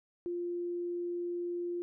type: tone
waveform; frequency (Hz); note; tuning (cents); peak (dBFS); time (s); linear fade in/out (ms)
sine; 349.2; F4; 0; -33; 0.26-1.82; 0
effects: none